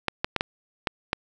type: clicks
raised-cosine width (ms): 0.3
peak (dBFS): -7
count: 6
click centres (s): 0.083 / 0.245 / 0.363 / 0.409 / 0.872 / 1.131
effects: none